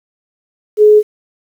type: tone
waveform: sine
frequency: 422.9 Hz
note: G#4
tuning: 31 cents sharp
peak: -3 dBFS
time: 0.77-1.03 s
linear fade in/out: 50 ms
effects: 7-bit